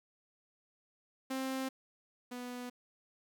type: tone pair in turn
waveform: sawtooth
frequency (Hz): 264 / 246.7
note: C4 / B3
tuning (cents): +16 / -2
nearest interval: minor second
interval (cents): 118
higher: first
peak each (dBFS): -31 / -37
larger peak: first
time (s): 1.3-1.69 / 2.31-2.7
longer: neither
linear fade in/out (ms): 10
effects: 12-bit